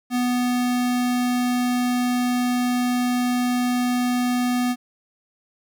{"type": "tone", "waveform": "square", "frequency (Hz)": 246.9, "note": "B3", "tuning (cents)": 0, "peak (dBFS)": -20, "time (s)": [0.1, 4.76], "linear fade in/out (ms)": 50, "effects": ["10-bit"]}